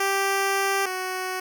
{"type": "tone pair in turn", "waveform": "10% pulse", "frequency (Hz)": [392, 371.3], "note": ["G4", "F#4"], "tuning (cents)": [0, 6], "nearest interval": "minor second", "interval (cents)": 94, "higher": "first", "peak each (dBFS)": [-13, -19], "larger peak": "first", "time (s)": [[0, 0.86], [0.86, 1.4]], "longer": "first", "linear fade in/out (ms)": 5, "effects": []}